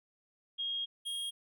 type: tone pair in turn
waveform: sine / square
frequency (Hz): 3257 / 3257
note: G#7 / G#7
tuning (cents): -34 / -34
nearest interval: unison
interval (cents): 0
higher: neither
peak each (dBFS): -33 / -36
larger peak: first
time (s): 0.58-0.86 / 1.05-1.31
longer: first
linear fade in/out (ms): 20
effects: none